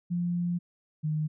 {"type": "tone pair in turn", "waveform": "sine", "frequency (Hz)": [174.61, 153.89], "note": ["F3", "D#3"], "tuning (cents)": [0, -19], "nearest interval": "major second", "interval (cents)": 219, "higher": "first", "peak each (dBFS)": -26, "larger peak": "neither", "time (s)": [[0.1, 0.59], [1.03, 1.28]], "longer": "first", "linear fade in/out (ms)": 20, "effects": []}